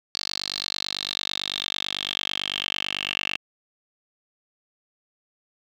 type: tone with band-pass filter sweep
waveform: 10% pulse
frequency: 49 Hz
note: G1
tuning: in tune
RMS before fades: -30 dBFS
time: 0.15-3.37 s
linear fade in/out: 0 ms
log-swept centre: 4500 to 2800 Hz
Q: 7.4
effects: none